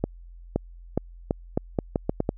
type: accelerating click train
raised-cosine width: 2 ms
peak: -9 dBFS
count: 10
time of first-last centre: 0.04-2.291 s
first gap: 520 ms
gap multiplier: 0.8
effects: added 43 Hz sine -42 dBFS peak until 2.37 s